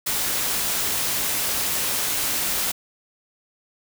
white noise, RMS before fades -24 dBFS, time 0.06-2.72 s, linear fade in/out 10 ms, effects none

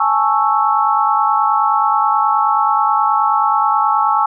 sine chord, A major seventh, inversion third, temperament equal, 830.6 / 880 / 1108.7 / 1318.5 Hz, G#5 / A5 / C#6 / E6, 0 / 0 / 0 / 0 cents, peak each -17 dBFS, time 0-4.26 s, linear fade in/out 5 ms, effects none

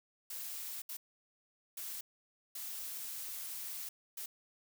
blue noise bursts at uneven times, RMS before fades -43 dBFS, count 5, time 0.3-0.82 / 0.89-0.97 / 1.77-2.01 / 2.55-3.89 / 4.17-4.26 s, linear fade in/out 5 ms, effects none

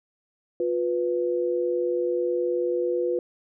sine tone pair together, 355.3 / 493.9 Hz, F4 / B4, +30 / 0 cents, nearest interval tritone, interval 570 cents, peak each -25 dBFS, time 0.6-3.19 s, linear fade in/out 2 ms, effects none

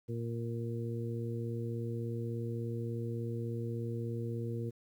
harmonic tone, 116.54 Hz, A#2, in tune, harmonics 1 / 2 / 3 / 4, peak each -36 / -42 / -43 / -43 dBFS, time 0.08-4.71 s, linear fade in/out 20 ms, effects 11-bit

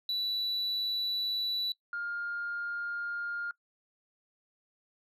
sine tone pair in turn, 3951 / 1409.9 Hz, B7 / F6, 0 / +16 cents, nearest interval octave + tritone, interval 1784 cents, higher first, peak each -27 / -32 dBFS, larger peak first, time 0.09-1.72 / 1.93-3.51 s, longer first, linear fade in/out 2 ms, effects noise-tail reverb RT60 0.1 s tail -22 dB re dry + tanh soft clip ceiling -28 dBFS

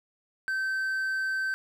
triangle tone, 1547 Hz, G6, 23 cents flat, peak -25 dBFS, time 0.48-1.54 s, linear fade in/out 0 ms, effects none

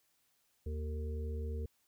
harmonic tone with a mistuned harmonic, 77 Hz, D#2, 17 cents flat, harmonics 1 / 3 / 5 / 6, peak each -36 / -49 / -51 / -47 dBFS, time 0.66-1.66 s, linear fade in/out 5 ms, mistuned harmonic 6, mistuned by -23 cents, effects white hiss -75 dBFS RMS until 1.87 s

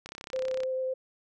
click train, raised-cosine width 0.2 ms, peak -23 dBFS, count 20, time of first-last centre 0.06-0.634 s, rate 33.1 Hz
sine tone with vibrato, 519 Hz, C5, 14 cents flat, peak -28 dBFS, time 0.33-0.94 s, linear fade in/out 10 ms, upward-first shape triangle, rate 9 Hz, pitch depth 10 cents each way
effects none

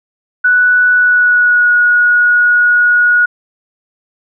sine tone with pitch glide, 1480 to 1452.9 Hz, F#6 to F#6, 0 to -32 cents, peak -6 dBFS, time 0.44-3.26 s, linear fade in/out 10 ms, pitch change -32 cents, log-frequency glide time 0.92-1.72 s, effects none

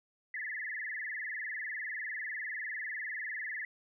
sine tone with vibrato, 1864.7 Hz, A#6, in tune, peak -36 dBFS, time 0.34-3.65 s, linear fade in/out 2 ms, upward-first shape sine, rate 20 Hz, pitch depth 170 cents each way, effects none

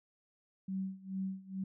sine tone with tremolo, 190.9 Hz, G3, 46 cents flat, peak -33 dBFS, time 0.68-1.64 s, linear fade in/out 5 ms, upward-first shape sine, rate 2.3 Hz, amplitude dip 90%, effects none

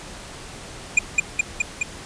square tone with echo, 2433 Hz, D#7, 39 cents flat, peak -11 dBFS, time 0.97-0.99 s, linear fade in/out 5 ms, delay 210 ms, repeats 4, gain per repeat -2 dB, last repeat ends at 1.83 s, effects pink hiss -38 dBFS RMS until 2.05 s + resampled to 22050 Hz

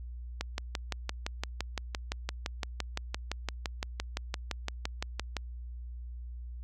click train, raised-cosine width 0.2 ms, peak -15 dBFS, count 30, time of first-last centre 0.41-5.367 s, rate 5.85 Hz, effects added 60 Hz sine -39 dBFS peak until 6.63 s

